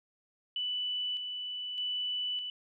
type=tone with tremolo; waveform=sine; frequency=2978 Hz; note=F#7; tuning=11 cents sharp; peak=-31 dBFS; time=0.56-2.5 s; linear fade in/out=2 ms; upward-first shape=square; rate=0.82 Hz; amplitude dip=40%; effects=none